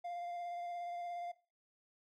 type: tone with vibrato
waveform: triangle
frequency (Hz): 698.5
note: F5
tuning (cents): 0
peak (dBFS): -38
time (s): 0.04-1.32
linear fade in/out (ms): 10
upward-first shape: sine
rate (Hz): 17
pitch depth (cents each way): 14
effects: noise-tail reverb RT60 0.3 s tail -17 dB re dry